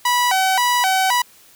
sawtooth tone with vibrato, 862 Hz, A5, 36 cents flat, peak -11 dBFS, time 0.05-1.22 s, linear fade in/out 5 ms, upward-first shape square, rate 1.9 Hz, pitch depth 220 cents each way, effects white hiss -49 dBFS RMS until 1.55 s

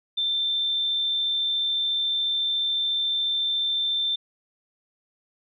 sine tone, 3563 Hz, A7, 21 cents sharp, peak -22 dBFS, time 0.17-4.16 s, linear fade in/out 10 ms, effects none

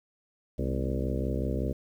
harmonic tone with a mistuned harmonic, 65.41 Hz, C2, in tune, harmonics 1 / 2 / 3 / 4 / 5 / 6 / 7 / 8 / 9, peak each -31 / -34 / -36 / -37 / -38 / -39 / -39 / -40 / -41 dBFS, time 0.58-1.73 s, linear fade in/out 10 ms, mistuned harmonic 3, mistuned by +100 cents, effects 10-bit

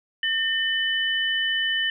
sine tone pair together, 1814.5 / 3000 Hz, A#6 / F#7, -47 / +23 cents, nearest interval major sixth, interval 870 cents, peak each -24 dBFS, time 0.23-1.9 s, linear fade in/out 2 ms, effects none

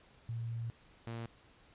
sine / sawtooth tone pair in turn, 115.6 / 115.6 Hz, A#2 / A#2, -14 / -14 cents, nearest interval unison, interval 0 cents, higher neither, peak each -36 / -36 dBFS, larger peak neither, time 0.29-0.7 / 1.07-1.26 s, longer first, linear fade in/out 0 ms, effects pink hiss -63 dBFS RMS until 1.74 s + resampled to 8000 Hz

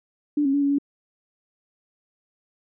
sine tone with pitch steps, 293.6 / 273.2 / 285 / 281.1 / 283.3 Hz, D4 / C#4 / C#4 / C#4 / C#4, 0 / -25 / +48 / +24 / +38 cents, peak -18 dBFS, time 0.37-0.785 s, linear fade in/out 5 ms, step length 83 ms, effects none

